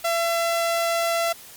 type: tone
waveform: sawtooth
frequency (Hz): 674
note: E5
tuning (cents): +38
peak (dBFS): -17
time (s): 0.04-1.33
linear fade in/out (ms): 10
effects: white hiss -44 dBFS RMS until 1.56 s + Opus 48 kbps